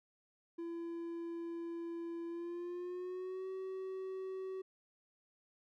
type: tone with pitch glide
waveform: triangle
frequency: 337.3 to 378.6 Hz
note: E4 to F#4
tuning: +40 to +40 cents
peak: -38 dBFS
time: 0.58-4.62 s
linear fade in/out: 10 ms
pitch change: +200 cents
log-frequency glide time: 2.27-3.48 s
effects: none